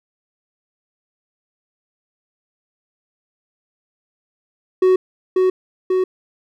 triangle tone with echo, 371.8 Hz, F#4, 8 cents sharp, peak -8 dBFS, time 4.82-4.96 s, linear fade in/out 5 ms, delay 540 ms, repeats 2, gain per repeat -2 dB, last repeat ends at 6.04 s, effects none

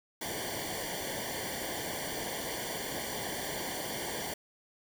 pink noise with comb filter, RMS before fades -37 dBFS, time 0.21-4.34 s, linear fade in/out 5 ms, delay 0.77 ms, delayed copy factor -1, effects none

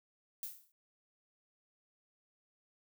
violet noise with exponential decay, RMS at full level -39 dBFS, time 0.43-0.72 s, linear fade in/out 1 ms, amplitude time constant 63 ms, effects none

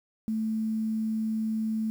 sine tone, 220 Hz, A3, in tune, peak -26 dBFS, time 0.28-1.9 s, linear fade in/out 0 ms, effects 9-bit

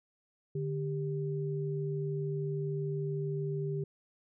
sine tone pair together, 147.8 / 395.3 Hz, D3 / G4, +11 / +15 cents, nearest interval octave + perfect fourth, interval 1704 cents, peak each -33 / -36 dBFS, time 0.55-3.84 s, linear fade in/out 5 ms, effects none

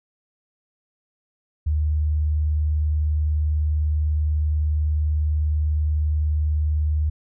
sine tone with vibrato, 75.9 Hz, D#2, 42 cents flat, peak -18 dBFS, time 1.66-7.1 s, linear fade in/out 10 ms, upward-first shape square, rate 20 Hz, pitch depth 50 cents each way, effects none

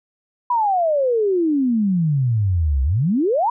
sine exponential two-way sweep, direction down then up, 1000 to 63.8 to 1000 Hz, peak -15 dBFS, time 0.5-3.5 s, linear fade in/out 5 ms, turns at 2.83 s, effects none

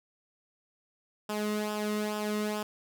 sawtooth tone with flanger, 210.9 Hz, G#3, 27 cents sharp, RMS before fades -32 dBFS, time 1.29-2.63 s, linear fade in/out 5 ms, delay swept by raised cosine 0.47 to 1.27 ms, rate 2.3 Hz, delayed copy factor -0.65, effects none

